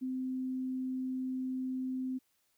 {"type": "tone", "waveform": "sine", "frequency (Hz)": 258.4, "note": "C4", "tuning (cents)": -21, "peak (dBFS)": -33, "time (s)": [0.01, 2.19], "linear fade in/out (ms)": 20, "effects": ["white hiss -75 dBFS RMS until 2.57 s"]}